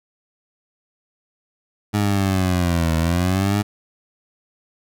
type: linear two-way sweep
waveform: 20% pulse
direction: down then up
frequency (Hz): 104.8 to 80.1 to 104.8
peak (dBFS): -12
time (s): 1.93-3.63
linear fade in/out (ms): 20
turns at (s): 2.96
effects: none